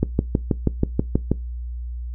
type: click train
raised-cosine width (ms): 3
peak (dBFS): -4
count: 9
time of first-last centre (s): 0.03-1.316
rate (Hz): 6.22
effects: noise-tail reverb RT60 0.2 s tail -21 dB re dry + added 60 Hz sine -27 dBFS peak until 2.14 s